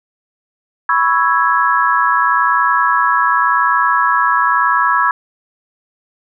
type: chord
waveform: sine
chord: C# minor seventh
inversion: third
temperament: equal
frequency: 987.8 / 1108.7 / 1318.5 / 1661.2 Hz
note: B5 / C#6 / E6 / G#6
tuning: 0 / 0 / 0 / 0 cents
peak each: -16 dBFS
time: 0.89-5.11 s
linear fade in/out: 2 ms
effects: none